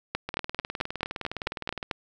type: two click trains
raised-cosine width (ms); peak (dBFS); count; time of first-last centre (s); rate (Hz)
0.3; -11 / -16; 9 / 31; 0.15-1.912 / 0.29-1.828; 4.54 / 19.5
effects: none